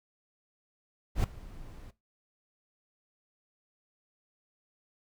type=noise with ADSR envelope; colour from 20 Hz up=brown; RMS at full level=-23 dBFS; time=1.15-1.91 s; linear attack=90 ms; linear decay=4 ms; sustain=-23 dB; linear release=9 ms; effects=noise-tail reverb RT60 0.2 s tail -17 dB re dry